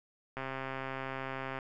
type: click train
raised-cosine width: 0.5 ms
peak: -23 dBFS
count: 163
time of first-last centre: 0.37-1.588 s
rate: 133 Hz
effects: none